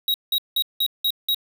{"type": "tone bursts", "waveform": "square", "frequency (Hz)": 3819, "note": "A#7", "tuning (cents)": 41, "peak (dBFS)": -19, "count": 6, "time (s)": [0.08, 1.346], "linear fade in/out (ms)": 2, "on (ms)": 61, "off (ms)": 180, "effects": []}